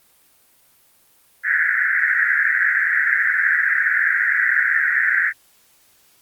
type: band-pass noise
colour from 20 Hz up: pink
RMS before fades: -18 dBFS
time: 1.43-5.33 s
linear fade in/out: 50 ms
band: 1500 to 2000 Hz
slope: 96 dB/octave
effects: white hiss -56 dBFS RMS until 6.21 s + Opus 32 kbps